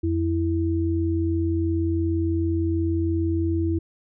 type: tone pair together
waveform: sine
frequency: 86.85 / 329.6 Hz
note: F2 / E4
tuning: -9 / 0 cents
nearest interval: octave + major seventh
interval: 2309 cents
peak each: -23 dBFS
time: 0.03-3.79 s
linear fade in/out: 10 ms
effects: none